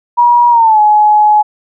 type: tone with pitch glide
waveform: sine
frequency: 959 to 844.6 Hz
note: A#5 to G#5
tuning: +49 to +29 cents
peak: -4 dBFS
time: 0.17-1.43 s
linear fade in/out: 20 ms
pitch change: -220 cents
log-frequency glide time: 0.5-0.8 s
effects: none